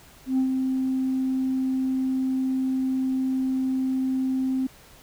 sine tone with ADSR envelope, 261.7 Hz, C4, in tune, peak -16 dBFS, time 0.26-4.67 s, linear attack 120 ms, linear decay 92 ms, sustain -5 dB, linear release 7 ms, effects tanh soft clip ceiling -17 dBFS + pink hiss -51 dBFS RMS until 5.02 s

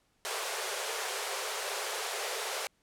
pink high-pass noise, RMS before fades -35 dBFS, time 0.25-2.67 s, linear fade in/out 0 ms, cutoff 390 Hz, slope 96 dB/octave, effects pink hiss -72 dBFS RMS until 2.82 s + low-pass 11000 Hz 12 dB/octave

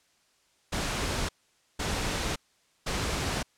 pink noise bursts, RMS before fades -30 dBFS, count 3, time 0.72-3.43 s, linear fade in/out 10 ms, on 570 ms, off 500 ms, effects white hiss -67 dBFS RMS until 3.57 s + low-pass 8000 Hz 12 dB/octave

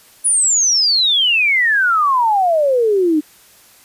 sine exponential sweep, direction down, 10080 to 293.7 Hz, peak -11 dBFS, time 0.24-3.21 s, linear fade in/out 20 ms, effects white hiss -47 dBFS RMS until 3.84 s + resampled to 32000 Hz

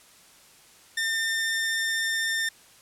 sawtooth tone, 1804 Hz, A6, 43 cents sharp, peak -21 dBFS, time 0.97-2.49 s, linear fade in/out 5 ms, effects white hiss -54 dBFS RMS until 2.81 s + low-pass 11000 Hz 12 dB/octave

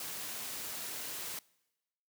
white noise, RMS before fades -41 dBFS, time 0-1.39 s, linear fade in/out 2 ms, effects noise-tail reverb RT60 1.0 s tail -24 dB re dry + high-pass 100 Hz 12 dB/octave

